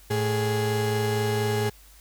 35% pulse tone pair together, 110 / 415.7 Hz, A2 / G#4, 0 / +2 cents, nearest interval octave + major seventh, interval 2302 cents, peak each -24 dBFS, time 0.1-1.7 s, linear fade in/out 10 ms, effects added 50 Hz sine -51 dBFS peak until 2 s + white hiss -54 dBFS RMS until 2 s

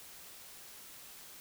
silence, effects white hiss -52 dBFS RMS until 1.4 s

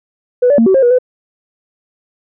sine tone with pitch steps, 494.2 / 576 / 228.9 / 380.5 / 535 / 483 / 503 Hz, B4 / D5 / A#3 / F#4 / C5 / B4 / B4, +1 / -34 / -31 / +48 / +38 / -39 / +32 cents, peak -5 dBFS, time 0.42-0.987 s, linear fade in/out 10 ms, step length 81 ms, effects tanh soft clip ceiling -2 dBFS

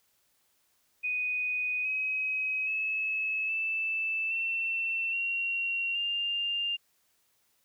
sine tone with pitch steps, 2489 / 2538 / 2589 / 2640 / 2692 / 2746 / 2800 Hz, D#7 / D#7 / E7 / E7 / E7 / F7 / F7, 0 / +34 / -32 / +2 / +36 / -30 / +4 cents, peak -28 dBFS, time 1.03-6.77 s, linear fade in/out 20 ms, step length 820 ms, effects white hiss -71 dBFS RMS until 7.64 s

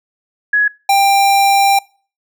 sine / square tone pair in turn, 1678 / 791.9 Hz, G#6 / G5, +17 / +17 cents, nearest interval octave + minor second, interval 1300 cents, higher first, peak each -9 / -9 dBFS, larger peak neither, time 0.53-0.68 / 0.89-1.79 s, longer second, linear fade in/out 5 ms, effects noise-tail reverb RT60 0.4 s tail -25 dB re dry

